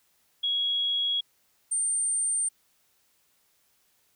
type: tone pair in turn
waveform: sine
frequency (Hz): 3322 / 8869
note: G#7 / C#9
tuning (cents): 0 / 0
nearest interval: octave + perfect fourth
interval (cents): 1700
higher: second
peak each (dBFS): -24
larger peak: neither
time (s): 0.43-1.21 / 1.71-2.49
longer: neither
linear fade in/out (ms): 10
effects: white hiss -68 dBFS RMS until 4.15 s